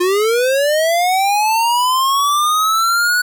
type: linear sweep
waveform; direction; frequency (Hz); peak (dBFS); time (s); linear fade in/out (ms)
square; up; 350 to 1480; -13; 0-3.22; 10
effects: none